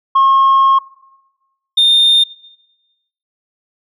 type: tone pair in turn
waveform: sine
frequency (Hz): 1080 / 3633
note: C#6 / A#7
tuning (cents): -45 / -45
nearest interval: octave + major sixth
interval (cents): 2100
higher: second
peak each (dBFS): -5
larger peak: neither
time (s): 0.15-0.79 / 1.77-2.24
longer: first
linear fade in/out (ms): 10
effects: noise-tail reverb RT60 1.0 s tail -20 dB re dry + tanh soft clip ceiling -5 dBFS